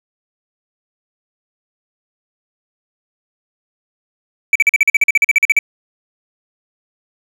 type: tone bursts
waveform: triangle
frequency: 2307 Hz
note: D7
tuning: 31 cents flat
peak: -5 dBFS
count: 16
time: 4.53-5.59 s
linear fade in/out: 2 ms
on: 25 ms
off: 44 ms
effects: none